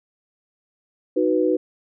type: chord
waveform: sine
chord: B major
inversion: first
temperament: equal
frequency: 311.1 / 370 / 493.9 Hz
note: D#4 / F#4 / B4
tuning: 0 / 0 / 0 cents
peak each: -21 dBFS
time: 1.16-1.57 s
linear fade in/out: 10 ms
effects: none